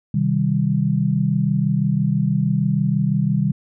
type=chord; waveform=sine; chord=C minor; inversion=none; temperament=just; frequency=130.81 / 156.98 / 196.22 Hz; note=C3 / Eb3 / G3; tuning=0 / +16 / +2 cents; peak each=-21 / -20 / -20 dBFS; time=0.14-3.52 s; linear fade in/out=5 ms; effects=none